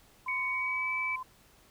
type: tone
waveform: sine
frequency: 1028 Hz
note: C6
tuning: 31 cents flat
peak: -36 dBFS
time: 0.26-1.23 s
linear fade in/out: 5 ms
type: tone with pitch glide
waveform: sine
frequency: 2232 to 2304 Hz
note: C#7 to D7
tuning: +11 to -34 cents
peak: -30 dBFS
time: 0.28-1.16 s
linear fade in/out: 5 ms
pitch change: +55 cents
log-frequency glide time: 0.46-0.91 s
effects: pink hiss -61 dBFS RMS until 1.7 s